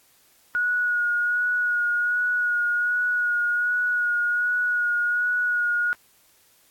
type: tone with vibrato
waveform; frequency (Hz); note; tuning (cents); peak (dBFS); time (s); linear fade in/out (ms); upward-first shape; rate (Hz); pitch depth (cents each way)
sine; 1451; F#6; -34; -20; 0.55-5.93; 0; sine; 1.3; 19
effects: white hiss -59 dBFS RMS until 6.7 s + AAC 64 kbps